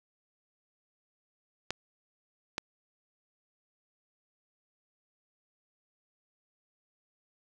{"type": "clicks", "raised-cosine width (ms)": 0.2, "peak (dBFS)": -14, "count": 2, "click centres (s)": [1.706, 2.581], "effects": []}